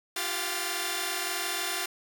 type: tone cluster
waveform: 5% pulse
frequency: 344.7 / 391.5 / 711 / 1761 Hz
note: F4 / G4 / F5 / A6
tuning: -23 / -2 / +31 / +1 cents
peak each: -24 dBFS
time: 0.16-1.86 s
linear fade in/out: 5 ms
effects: none